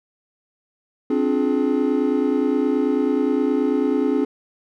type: chord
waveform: triangle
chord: D half-diminished seventh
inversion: third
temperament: just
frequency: 264.3 / 293.7 / 352.4 / 422.9 Hz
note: C4 / D4 / F4 / Ab4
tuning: +18 / 0 / +16 / +31 cents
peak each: -19 / -20 / -25 / -21 dBFS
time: 1.1-4.25 s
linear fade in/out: 5 ms
effects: none